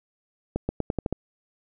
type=accelerating click train; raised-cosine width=2 ms; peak=-12 dBFS; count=7; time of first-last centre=0.56-1.126 s; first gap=130 ms; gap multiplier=0.87; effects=none